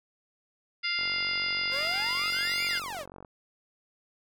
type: harmonic tone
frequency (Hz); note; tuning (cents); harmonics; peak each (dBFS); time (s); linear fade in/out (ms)
698.5; F5; 0; 2 / 3 / 4 / 5 / 6 / 7; -37 / -31 / -35 / -39 / -44 / -32; 0.83-2.8; 20
type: click train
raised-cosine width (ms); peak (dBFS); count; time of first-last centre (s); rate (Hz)
1; -31; 106; 0.99-3.248; 46.5
type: exponential two-way sweep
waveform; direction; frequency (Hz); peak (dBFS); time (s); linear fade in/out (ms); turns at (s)
sawtooth; up then down; 500 to 2434 to 500; -31; 1.7-3.06; 50; 2.65
effects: none